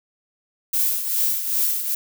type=noise with tremolo; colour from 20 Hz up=violet; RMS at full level=-19 dBFS; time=0.73-1.95 s; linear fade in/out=5 ms; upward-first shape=triangle; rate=2.5 Hz; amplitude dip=65%; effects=none